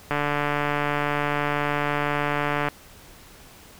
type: click train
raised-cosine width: 0.5 ms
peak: -9 dBFS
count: 377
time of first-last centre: 0.11-2.685 s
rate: 146 Hz
effects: pink hiss -48 dBFS RMS until 3.79 s